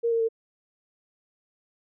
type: tone with pitch steps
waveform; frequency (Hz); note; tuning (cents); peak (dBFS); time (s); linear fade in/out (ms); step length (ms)
sine; 466.2 / 458.7 / 451.4; A#4 / A#4 / A4; 0 / -28 / +44; -21; 0.03-0.288; 20; 86
effects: none